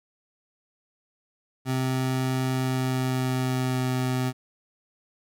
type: tone with pitch glide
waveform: 25% pulse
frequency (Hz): 130 to 128.06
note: C3 to C3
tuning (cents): -11 to -37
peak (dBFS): -20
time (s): 1.65-4.33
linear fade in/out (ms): 50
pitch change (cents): -26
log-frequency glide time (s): 2.5-3.92
effects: none